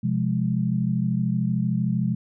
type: chord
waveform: sine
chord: F minor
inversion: second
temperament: equal with one note detuned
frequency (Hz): 128.27 / 174.61 / 207.7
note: C3 / F3 / Ab3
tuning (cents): -34 / 0 / 0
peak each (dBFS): -25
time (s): 0.03-2.15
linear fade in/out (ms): 10
effects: none